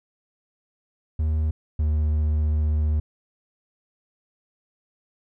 triangle tone pair in turn, 77.78 / 76.27 Hz, D#2 / D#2, 0 / -34 cents, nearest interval unison, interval 34 cents, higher first, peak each -18 / -17 dBFS, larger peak second, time 1.19-1.51 / 1.79-3 s, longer second, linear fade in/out 5 ms, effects none

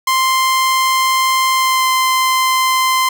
sawtooth tone with pitch glide, 1046.5 to 1038.1 Hz, C6 to C6, 0 to -14 cents, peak -8 dBFS, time 0.07-3.09 s, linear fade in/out 5 ms, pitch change -14 cents, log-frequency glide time 1.56-1.86 s, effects none

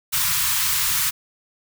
white band-stop noise, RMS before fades -21 dBFS, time 0.12-1.11 s, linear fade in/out 20 ms, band 170 to 900 Hz, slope 96 dB/octave, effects none

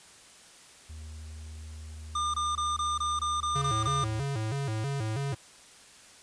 triangle tone, 77.78 Hz, D#2, in tune, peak -38 dBFS, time 0.89-4.24 s, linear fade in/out 10 ms
square tone bursts, 1205 Hz, D6, 44 cents sharp, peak -28 dBFS, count 9, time 2.15-4.044 s, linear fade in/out 5 ms, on 190 ms, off 23 ms
square tone with vibrato, 123.47 Hz, B2, in tune, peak -30 dBFS, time 3.55-5.35 s, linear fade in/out 10 ms, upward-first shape square, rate 3.1 Hz, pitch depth 210 cents each way
effects white hiss -53 dBFS RMS until 6.22 s + resampled to 22050 Hz

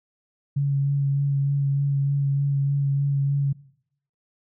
sine tone with vibrato, 140 Hz, C#3, 18 cents sharp, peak -19 dBFS, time 0.56-3.53 s, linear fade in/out 10 ms, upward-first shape sine, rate 3.3 Hz, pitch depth 17 cents each way, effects noise-tail reverb RT60 0.7 s tail -20 dB re dry

